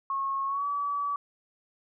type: tone with pitch glide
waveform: sine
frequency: 1091 to 1145.2 Hz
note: C#6 to D6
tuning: -28 to -44 cents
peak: -27 dBFS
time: 0.1-1.16 s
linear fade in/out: 2 ms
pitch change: +84 cents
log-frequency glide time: 0.46-0.66 s
effects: none